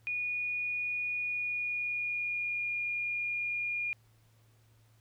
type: tone with pitch glide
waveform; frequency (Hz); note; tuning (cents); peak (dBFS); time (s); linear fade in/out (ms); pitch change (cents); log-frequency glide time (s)
sine; 2454 to 2423; D#7 to D#7; -25 to -47; -31; 0.07-3.93; 0; -22; 1.2-2.7
effects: added 111 Hz sine -62 dBFS peak until 5 s + pink hiss -70 dBFS RMS until 5 s